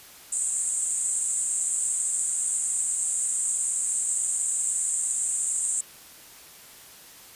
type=band-pass noise; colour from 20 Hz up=pink; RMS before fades=-27 dBFS; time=0.32-5.81 s; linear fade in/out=5 ms; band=7300 to 8900 Hz; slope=96 dB/octave; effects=white hiss -48 dBFS RMS until 7.35 s + resampled to 32000 Hz